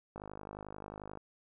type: click train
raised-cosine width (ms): 1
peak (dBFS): -30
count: 53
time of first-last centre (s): 0.16-1.174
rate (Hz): 51.3
effects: none